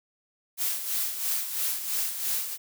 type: noise with tremolo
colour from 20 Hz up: blue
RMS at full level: -27 dBFS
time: 0.57-2.58 s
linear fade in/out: 50 ms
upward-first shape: sine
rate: 3 Hz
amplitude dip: 60%
effects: none